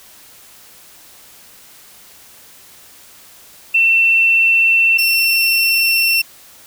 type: tone pair in turn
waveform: sine / 30% pulse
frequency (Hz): 2692 / 2709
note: E7 / E7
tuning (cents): +36 / +47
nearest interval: unison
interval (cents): 11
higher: second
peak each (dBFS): -9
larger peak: neither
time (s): 3.74-4.98 / 4.98-6.22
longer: neither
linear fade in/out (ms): 10
effects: white hiss -43 dBFS RMS until 6.66 s